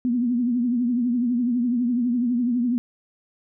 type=tone with vibrato; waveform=sine; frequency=242.6 Hz; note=B3; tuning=31 cents flat; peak=-19 dBFS; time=0.05-2.78 s; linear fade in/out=0 ms; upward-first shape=triangle; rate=12 Hz; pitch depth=100 cents each way; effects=none